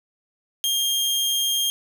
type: tone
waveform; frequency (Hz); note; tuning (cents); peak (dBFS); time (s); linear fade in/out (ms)
sawtooth; 3216; G7; +44; -17; 0.64-1.7; 0
effects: none